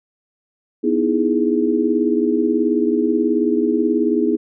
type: chord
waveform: sine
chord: E major seventh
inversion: second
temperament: equal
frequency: 246.9 / 311.1 / 329.6 / 415.3 Hz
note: B3 / D#4 / E4 / G#4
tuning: 0 / 0 / 0 / 0 cents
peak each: -20 dBFS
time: 0.83-4.37 s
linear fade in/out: 20 ms
effects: none